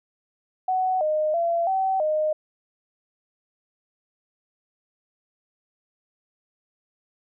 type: tone with pitch steps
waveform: sine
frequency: 746 / 615 / 679 / 765 / 616 Hz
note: F#5 / D#5 / F5 / G5 / D#5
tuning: +14 / -20 / -49 / -42 / -17 cents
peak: -20 dBFS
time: 0.68-2.33 s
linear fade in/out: 5 ms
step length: 330 ms
effects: none